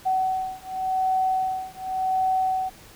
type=beating tone pair; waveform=sine; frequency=753 / 753.89 Hz; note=F#5 / F#5; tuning=+30 / +32 cents; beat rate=0.89 Hz; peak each=-25 dBFS; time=0.05-2.7 s; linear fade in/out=20 ms; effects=pink hiss -48 dBFS RMS until 2.95 s